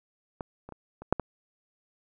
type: clicks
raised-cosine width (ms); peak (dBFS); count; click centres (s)
1; -20 / -29 / -28 / -28 / -7 / -16; 6; 0.408 / 0.69 / 0.723 / 1.02 / 1.126 / 1.197
effects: none